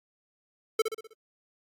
square tone with echo, 441.8 Hz, A4, 7 cents sharp, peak -21 dBFS, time 0.79-0.82 s, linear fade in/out 5 ms, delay 63 ms, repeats 5, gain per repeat -6 dB, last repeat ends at 1.135 s, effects AAC 48 kbps

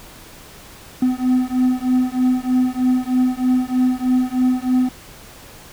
triangle beating tone pair, 252.1 / 255.3 Hz, B3 / C4, +36 / -42 cents, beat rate 3.2 Hz, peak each -16 dBFS, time 1.02-4.89 s, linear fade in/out 5 ms, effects pink hiss -41 dBFS RMS until 5.72 s

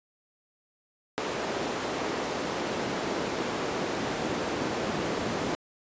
brown noise with high-pass filter sweep, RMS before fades -31 dBFS, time 1.18-5.55 s, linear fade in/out 0 ms, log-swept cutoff 410 to 270 Hz, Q 0.87, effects resampled to 16000 Hz

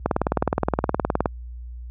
click train, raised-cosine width 1 ms, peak -5 dBFS, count 24, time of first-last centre 0.06-1.258 s, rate 19.2 Hz, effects added 60 Hz sine -30 dBFS peak until 1.9 s + high-pass 60 Hz 12 dB/octave

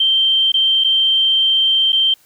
sine tone with dropouts, 3136 Hz, G7, in tune, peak -11 dBFS, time 0-2.14 s, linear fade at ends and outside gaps 5 ms, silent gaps 0.52-0.54 / 0.839-0.844 / 1.922-1.928 s, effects white hiss -53 dBFS RMS until 2.25 s

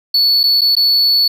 triangle tone with dropouts, 4435 Hz, C#8, in tune, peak -8 dBFS, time 0.14-1.28 s, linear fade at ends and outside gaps 5 ms, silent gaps 0.433-0.437 / 0.61-0.615 / 0.753-0.766 s, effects none

